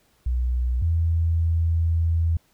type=tone pair in turn; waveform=sine; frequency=61.74 / 82.75 Hz; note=B1 / E2; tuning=0 / +7 cents; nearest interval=perfect fourth; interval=507 cents; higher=second; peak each=-20 / -18 dBFS; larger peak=second; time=0.26-0.82 / 0.82-2.37 s; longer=second; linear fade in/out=5 ms; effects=pink hiss -63 dBFS RMS until 2.53 s